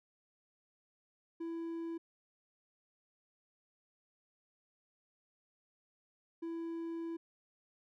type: tone bursts at uneven times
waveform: triangle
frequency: 332.2 Hz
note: E4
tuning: 13 cents sharp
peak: -36 dBFS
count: 2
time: 1.4-1.98 / 6.42-7.17 s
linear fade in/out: 10 ms
effects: none